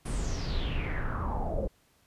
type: noise with low-pass filter sweep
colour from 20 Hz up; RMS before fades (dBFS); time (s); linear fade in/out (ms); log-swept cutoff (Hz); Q
brown; -31; 0.05-1.68; 10; 10000 to 490; 6.3
effects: pink hiss -66 dBFS RMS until 2.06 s + resampled to 32000 Hz